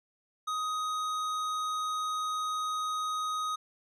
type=tone with hard clipping; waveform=sine; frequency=1253 Hz; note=D#6; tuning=12 cents sharp; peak=-32 dBFS; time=0.47-3.56 s; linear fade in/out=10 ms; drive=12 dB; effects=none